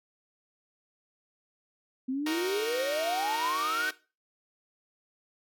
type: exponential sweep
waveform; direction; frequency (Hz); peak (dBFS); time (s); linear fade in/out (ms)
sine; up; 253.5 to 1555; -28; 2.08-3.9; 10
type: chord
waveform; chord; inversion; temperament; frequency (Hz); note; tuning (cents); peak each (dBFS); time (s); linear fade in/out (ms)
5% pulse; D# minor; none; equal; 311.1 / 370 / 466.2; D#4 / F#4 / A#4; 0 / 0 / 0; -27 / -27 / -25; 2.26-3.91; 5
effects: noise-tail reverb RT60 0.3 s tail -17 dB re dry